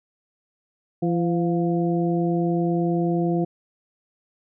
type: harmonic tone with a mistuned harmonic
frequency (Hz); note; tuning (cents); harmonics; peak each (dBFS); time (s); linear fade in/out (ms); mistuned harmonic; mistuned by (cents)
170.3; F3; -43; 1 / 2 / 3 / 4; -22 / -23 / -32 / -30; 1.02-3.45; 10; 4; +52
effects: none